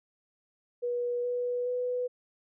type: tone with pitch steps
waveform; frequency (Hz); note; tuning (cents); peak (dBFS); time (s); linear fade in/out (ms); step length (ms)
sine; 484.8 / 490.1 / 495.6; B4 / B4 / B4; -32 / -13 / +6; -28; 0.82-2.08; 20; 420
effects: none